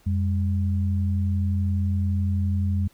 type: tone pair together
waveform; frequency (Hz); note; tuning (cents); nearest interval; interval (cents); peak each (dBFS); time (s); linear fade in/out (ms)
sine; 89.71 / 201.4; F2 / G3; +47 / +47; octave + major second; 1400; -21 / -28; 0.06-2.88; 10
effects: pink hiss -59 dBFS RMS until 2.93 s